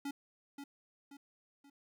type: tone with echo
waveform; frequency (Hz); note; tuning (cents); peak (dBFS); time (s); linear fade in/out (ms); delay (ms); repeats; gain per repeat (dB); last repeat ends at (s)
square; 281.3; C#4; +26; -38; 0.05-0.11; 5; 530; 3; -7; 1.7
effects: 13-bit

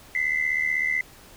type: tone pair together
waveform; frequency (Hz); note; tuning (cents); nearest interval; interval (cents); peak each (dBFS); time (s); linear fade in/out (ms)
sine; 2001 / 2077; B6 / C7; +22 / -13; minor second; 65; -24; 0.15-1.01; 2
effects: tanh soft clip ceiling -14 dBFS + pink hiss -49 dBFS RMS until 1.36 s

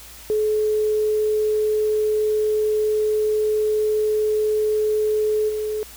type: tone with level steps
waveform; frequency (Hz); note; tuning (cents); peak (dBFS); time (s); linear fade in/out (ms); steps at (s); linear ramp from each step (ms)
sine; 427.8; A4; -49; -17 / -22; 0.3-5.83; 0; 5.48; 20
effects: added 57 Hz sine -46 dBFS peak until 5.96 s + white hiss -42 dBFS RMS until 5.96 s

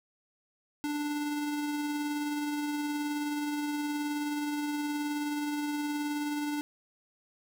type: tone with tremolo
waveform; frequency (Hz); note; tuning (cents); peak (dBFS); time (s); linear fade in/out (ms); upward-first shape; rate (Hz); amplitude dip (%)
square; 294.5; D4; +5; -30; 0.84-6.61; 0; triangle; 19; 30
effects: none

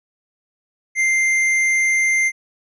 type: tone with hard clipping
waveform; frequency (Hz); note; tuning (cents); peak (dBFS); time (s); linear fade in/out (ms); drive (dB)
triangle; 2093; C7; 0; -16; 0.95-2.32; 50; 11
effects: none

